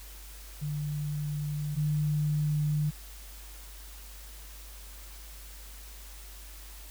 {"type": "tone pair in turn", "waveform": "sine", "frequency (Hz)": [148.2, 150.18], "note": ["D3", "D3"], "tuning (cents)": [16, 39], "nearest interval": "unison", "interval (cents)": 23, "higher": "second", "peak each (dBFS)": [-30, -25], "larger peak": "second", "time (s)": [[0.61, 1.76], [1.76, 2.91]], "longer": "neither", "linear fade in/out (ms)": 20, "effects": ["added 50 Hz sine -45 dBFS peak until 6.9 s", "white hiss -50 dBFS RMS until 6.9 s"]}